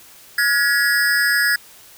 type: tone with amplitude modulation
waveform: square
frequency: 1677 Hz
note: G#6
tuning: 16 cents sharp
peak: -11 dBFS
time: 0.38-1.56 s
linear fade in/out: 5 ms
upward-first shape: sine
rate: 248 Hz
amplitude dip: 100%
effects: white hiss -45 dBFS RMS until 1.97 s